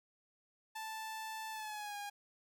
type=tone with pitch glide; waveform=sawtooth; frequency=880 to 816.3 Hz; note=A5 to G#5; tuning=0 to -30 cents; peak=-38 dBFS; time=0.75-2.1 s; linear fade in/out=10 ms; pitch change=-130 cents; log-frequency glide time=1.51-1.97 s; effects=none